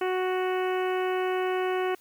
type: harmonic tone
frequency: 370 Hz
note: F#4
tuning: in tune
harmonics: 1 / 2 / 3 / 4 / 5 / 6 / 7 / 8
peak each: -26 / -32 / -36 / -38 / -40 / -42 / -43 / -44 dBFS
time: 0.01-1.95 s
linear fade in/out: 5 ms
effects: white hiss -59 dBFS RMS until 2 s